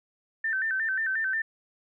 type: tone with vibrato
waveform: sine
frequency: 1661.2 Hz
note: G#6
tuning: in tune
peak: -25 dBFS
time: 0.44-1.42 s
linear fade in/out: 5 ms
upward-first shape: square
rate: 5.6 Hz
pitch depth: 130 cents each way
effects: none